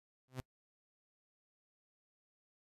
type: tone with exponential growth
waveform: sawtooth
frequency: 129.2 Hz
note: C3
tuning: 21 cents flat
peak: -32 dBFS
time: 0.28-0.4 s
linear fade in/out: 0 ms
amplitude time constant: 24 ms
effects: noise-tail reverb RT60 0.1 s tail -25 dB re dry + resampled to 32000 Hz